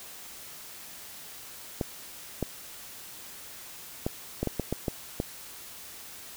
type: clicks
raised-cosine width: 2 ms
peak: -14 dBFS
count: 9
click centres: 1.812 / 2.427 / 4.065 / 4.43 / 4.473 / 4.597 / 4.726 / 4.882 / 5.201 s
effects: white hiss -45 dBFS RMS until 6.36 s